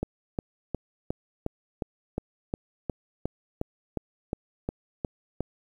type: click train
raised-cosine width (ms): 2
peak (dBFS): -15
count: 16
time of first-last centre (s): 0.03-5.406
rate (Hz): 2.79
effects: 9-bit